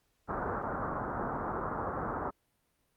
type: low-pass noise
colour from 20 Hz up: white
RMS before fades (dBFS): -35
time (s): 0.28-2.31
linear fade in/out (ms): 20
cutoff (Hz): 1400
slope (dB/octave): 48
effects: pink hiss -75 dBFS RMS until 2.96 s + Opus 48 kbps